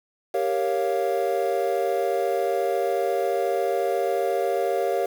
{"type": "chord", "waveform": "triangle", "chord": "G half-diminished seventh", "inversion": "none", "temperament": "equal", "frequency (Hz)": [392, 466.2, 554.4, 698.5], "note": ["G4", "Bb4", "Db5", "F5"], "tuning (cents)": [0, 0, 0, 0], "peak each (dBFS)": -25, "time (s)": [0.34, 5.06], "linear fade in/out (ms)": 5, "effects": ["7-bit"]}